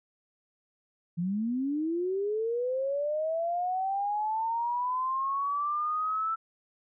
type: linear sweep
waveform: sine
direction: up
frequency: 164.81 to 1330 Hz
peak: -27 dBFS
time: 1.17-6.36 s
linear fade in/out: 20 ms
effects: none